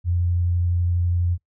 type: tone with vibrato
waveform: sine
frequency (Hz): 87.5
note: F2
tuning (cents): +4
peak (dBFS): -18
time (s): 0.04-1.38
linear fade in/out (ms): 50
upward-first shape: triangle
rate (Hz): 12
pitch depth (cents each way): 13
effects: noise-tail reverb RT60 0.1 s tail -21 dB re dry